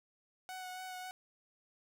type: tone with vibrato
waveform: sawtooth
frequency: 740 Hz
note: F#5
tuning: in tune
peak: -39 dBFS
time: 0.49-1.11 s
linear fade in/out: 0 ms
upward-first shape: sine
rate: 3.6 Hz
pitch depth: 16 cents each way
effects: none